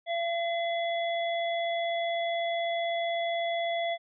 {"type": "harmonic tone", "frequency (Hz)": 679, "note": "F5", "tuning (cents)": -49, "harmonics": [1, 3, 5], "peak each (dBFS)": [-28, -36, -38], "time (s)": [0.06, 3.98], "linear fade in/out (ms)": 50, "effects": []}